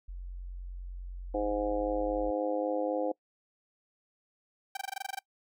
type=tone; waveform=sine; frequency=45 Hz; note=F#1; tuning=47 cents flat; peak=-38 dBFS; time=0.08-2.31 s; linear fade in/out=10 ms
type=harmonic tone; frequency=103.83 Hz; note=G#2; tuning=in tune; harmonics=3 / 4 / 5 / 6 / 7 / 8; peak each=-34 / -41 / -31 / -42 / -37 / -43 dBFS; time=1.34-3.12 s; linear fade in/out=5 ms
type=tone bursts; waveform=sawtooth; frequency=780 Hz; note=G5; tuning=9 cents flat; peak=-29 dBFS; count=11; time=4.75-5.191 s; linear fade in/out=5 ms; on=21 ms; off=21 ms
effects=noise-tail reverb RT60 0.1 s tail -24 dB re dry